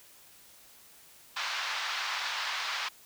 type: band-pass noise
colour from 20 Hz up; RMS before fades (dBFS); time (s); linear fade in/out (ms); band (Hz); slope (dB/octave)
pink; -34; 1.36-2.89; 10; 960 to 5100; 24
effects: white hiss -56 dBFS RMS until 3.05 s